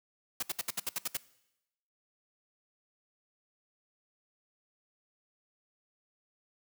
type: noise bursts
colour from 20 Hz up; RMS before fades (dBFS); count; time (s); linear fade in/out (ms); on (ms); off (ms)
white; -33; 9; 0.4-1.171; 5; 27; 66
effects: noise-tail reverb RT60 0.9 s tail -20 dB re dry + high-pass 100 Hz 12 dB/octave